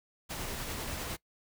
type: noise with tremolo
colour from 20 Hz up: pink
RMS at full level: -37 dBFS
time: 0.29-1.17 s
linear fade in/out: 20 ms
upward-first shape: triangle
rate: 10 Hz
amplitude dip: 25%
effects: noise-tail reverb RT60 0.1 s tail -21 dB re dry